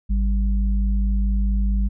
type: tone pair together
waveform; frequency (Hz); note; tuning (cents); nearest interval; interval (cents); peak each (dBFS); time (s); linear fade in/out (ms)
sine; 52.26 / 197.3; G#1 / G3; +12 / +11; octave + major seventh; 2299; -17 / -27; 0.09-1.89; 20
effects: none